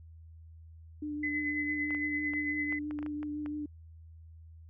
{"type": "tone with vibrato", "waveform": "sine", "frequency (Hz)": 297.6, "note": "D4", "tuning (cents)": 23, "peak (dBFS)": -34, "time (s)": [1.02, 3.66], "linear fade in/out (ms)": 5, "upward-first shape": "triangle", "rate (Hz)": 6, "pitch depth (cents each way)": 20}
{"type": "tone with tremolo", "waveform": "sine", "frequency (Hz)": 2026, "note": "B6", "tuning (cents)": 44, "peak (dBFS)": -30, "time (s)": [1.23, 2.79], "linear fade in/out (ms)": 5, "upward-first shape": "sine", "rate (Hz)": 8.9, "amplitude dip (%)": 45}
{"type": "clicks", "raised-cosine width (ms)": 0.5, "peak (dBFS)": -30, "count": 10, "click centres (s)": [1.907, 1.948, 2.336, 2.725, 2.91, 2.989, 3.028, 3.063, 3.23, 3.461]}
{"effects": ["added 81 Hz sine -49 dBFS peak until 4.69 s"]}